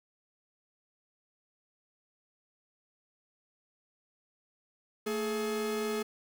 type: tone pair together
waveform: 45% pulse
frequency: 223.5 / 423 Hz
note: A3 / G#4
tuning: +27 / +32 cents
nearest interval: major seventh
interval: 1105 cents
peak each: -36 / -32 dBFS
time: 5.06-6.03 s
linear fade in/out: 10 ms
effects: 9-bit